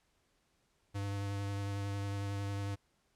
square tone with vibrato, 100 Hz, G2, 35 cents sharp, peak -36 dBFS, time 0.94-2.76 s, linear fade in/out 20 ms, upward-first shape triangle, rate 11 Hz, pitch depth 17 cents each way, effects pink hiss -75 dBFS RMS until 3.15 s + low-pass 10000 Hz 12 dB/octave

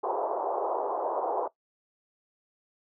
white band-pass noise, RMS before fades -30 dBFS, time 0.03-1.48 s, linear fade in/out 10 ms, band 370 to 980 Hz, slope 48 dB/octave, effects noise-tail reverb RT60 0.1 s tail -17 dB re dry

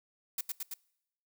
blue noise with echo, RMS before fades -33 dBFS, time 0.38-0.41 s, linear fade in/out 5 ms, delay 110 ms, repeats 3, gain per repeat -2 dB, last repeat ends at 0.74 s, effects noise-tail reverb RT60 0.8 s tail -24 dB re dry

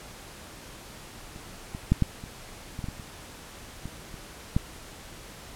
clicks, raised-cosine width 5 ms, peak -30 / -22 / -7 / -9 / -26 / -23 / -20 / -21 / -28 / -23 / -28 / -10 dBFS, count 12, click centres 1.361 / 1.749 / 1.92 / 2.023 / 2.239 / 2.791 / 2.842 / 2.886 / 2.998 / 3.856 / 4.142 / 4.565 s, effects pink hiss -45 dBFS RMS until 5.55 s + low-pass 12000 Hz 12 dB/octave

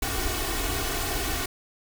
pink noise with comb filter, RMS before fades -28 dBFS, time 0.02-1.46 s, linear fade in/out 5 ms, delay 2.7 ms, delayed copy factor +0.95, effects none

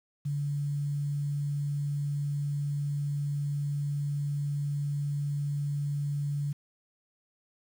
sine tone with quantisation, 144.1 Hz, D3, 33 cents flat, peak -28 dBFS, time 0.25-6.53 s, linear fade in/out 10 ms, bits 9, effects none

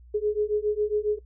sine beating tone pair, 416.7 / 424 Hz, G#4 / G#4, +6 / +36 cents, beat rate 7.3 Hz, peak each -26 / -25 dBFS, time 0.14-1.19 s, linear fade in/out 10 ms, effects noise-tail reverb RT60 0.1 s tail -18 dB re dry + added 60 Hz sine -47 dBFS peak until 1.25 s

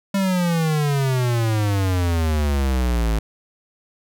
square exponential sweep, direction down, 199.2 to 53.4 Hz, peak -18 dBFS, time 0.14-3.19 s, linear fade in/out 5 ms, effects none

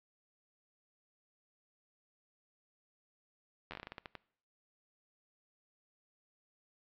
slowing click train, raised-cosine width 0.3 ms, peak -27 dBFS, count 12, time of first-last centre 3.71-4.153 s, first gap 11 ms, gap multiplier 1.24, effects noise-tail reverb RT60 0.6 s tail -22 dB re dry + low-pass 4000 Hz 12 dB/octave

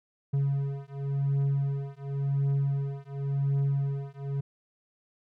triangle beating tone pair, 138.59 / 139.51 Hz, C#3 / C#3, 0 / +11 cents, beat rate 0.92 Hz, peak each -27 dBFS, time 0.33-4.41 s, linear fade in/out 10 ms, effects none

